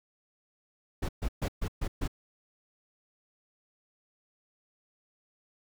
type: noise bursts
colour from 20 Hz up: brown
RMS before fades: -30 dBFS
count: 6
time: 1.02-2.078 s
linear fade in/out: 10 ms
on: 68 ms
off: 130 ms
effects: none